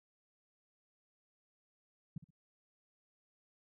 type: tone with echo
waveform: sine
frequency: 158.3 Hz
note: D#3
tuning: 30 cents sharp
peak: -37 dBFS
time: 2.16-2.18 s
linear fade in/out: 5 ms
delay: 63 ms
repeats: 2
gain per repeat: -13 dB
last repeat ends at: 2.306 s
effects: none